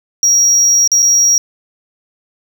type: tone with dropouts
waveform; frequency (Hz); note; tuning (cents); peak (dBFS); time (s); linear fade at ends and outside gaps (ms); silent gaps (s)
triangle; 5670; F8; +25; -6; 0.23-1.38; 1; 0.876-0.917 / 1.022-1.026
effects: none